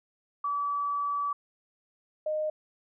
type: tone pair in turn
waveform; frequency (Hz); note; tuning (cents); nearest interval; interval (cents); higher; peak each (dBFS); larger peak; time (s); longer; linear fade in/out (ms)
sine; 1149 / 615.7; D6 / D#5; -38 / -18; major seventh; 1080; first; -27; neither; 0.44-1.33 / 2.26-2.5; first; 5
effects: none